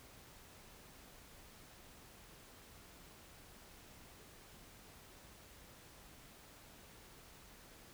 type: silence
effects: pink hiss -59 dBFS RMS until 7.93 s